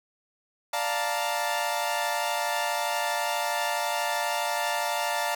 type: chord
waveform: sawtooth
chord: Bb major seventh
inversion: first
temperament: equal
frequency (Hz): 587.3 / 698.5 / 880 / 932.3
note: D5 / F5 / A5 / Bb5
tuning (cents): 0 / 0 / 0 / 0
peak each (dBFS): -29 / -27 / -27 / -29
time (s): 0.73-5.35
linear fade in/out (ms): 5
effects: 9-bit